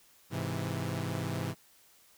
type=chord; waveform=sawtooth; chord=Ab augmented; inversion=none; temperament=equal; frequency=103.83 / 130.81 / 164.81 Hz; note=Ab2 / C3 / E3; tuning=0 / 0 / 0 cents; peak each=-33 dBFS; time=0.3-1.55 s; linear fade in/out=50 ms; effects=white hiss -62 dBFS RMS until 2.17 s